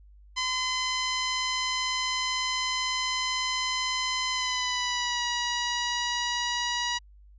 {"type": "tone with pitch glide", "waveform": "10% pulse", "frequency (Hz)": [1022, 964.6], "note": ["C6", "B5"], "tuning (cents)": [-41, -41], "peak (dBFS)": -18, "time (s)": [0.36, 6.99], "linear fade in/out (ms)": 20, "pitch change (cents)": -100, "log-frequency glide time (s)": [4.31, 5.23], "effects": ["added 50 Hz sine -50 dBFS peak until 7.38 s", "resampled to 16000 Hz"]}